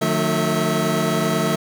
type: tone cluster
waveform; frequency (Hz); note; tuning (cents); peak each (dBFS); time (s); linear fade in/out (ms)
25% pulse; 152.3 / 180.3 / 223.2 / 648; D#3 / F#3 / A3 / E5; -37 / -45 / +25 / -30; -20; 0.01-1.56; 10
effects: none